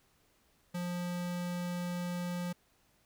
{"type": "tone", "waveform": "square", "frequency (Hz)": 176.5, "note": "F3", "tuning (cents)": 19, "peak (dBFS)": -35, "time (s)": [0.74, 2.53], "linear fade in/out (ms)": 10, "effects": ["pink hiss -70 dBFS RMS until 3.05 s"]}